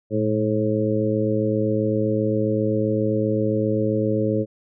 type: harmonic tone with a mistuned harmonic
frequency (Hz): 107.6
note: A2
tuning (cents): -38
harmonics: 1 / 2 / 3 / 4 / 5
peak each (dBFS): -25 / -25 / -25 / -25 / -25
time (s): 0.1-4.46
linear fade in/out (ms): 50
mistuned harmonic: 1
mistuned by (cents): +75
effects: none